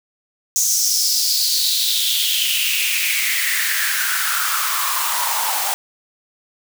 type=noise with high-pass filter sweep; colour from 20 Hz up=white; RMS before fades=-19 dBFS; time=0.56-5.74 s; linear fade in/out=0 ms; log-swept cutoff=6400 to 780 Hz; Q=5.2; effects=none